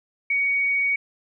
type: tone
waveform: sine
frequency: 2243 Hz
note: C#7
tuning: 20 cents sharp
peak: -19 dBFS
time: 0.3-0.96 s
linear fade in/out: 5 ms
effects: none